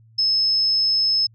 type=tone; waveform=sine; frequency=5200 Hz; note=E8; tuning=24 cents flat; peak=-16 dBFS; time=0.18-1.27 s; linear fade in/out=10 ms; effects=added 112 Hz sine -49 dBFS peak until 1.34 s